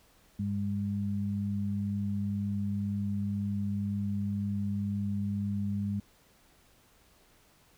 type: tone pair together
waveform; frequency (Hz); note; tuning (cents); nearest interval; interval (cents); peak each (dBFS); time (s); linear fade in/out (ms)
sine; 100 / 202; G2 / G#3; +35 / -48; octave; 1217; -33 / -31; 0.39-6; 5
effects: pink hiss -63 dBFS RMS until 7.77 s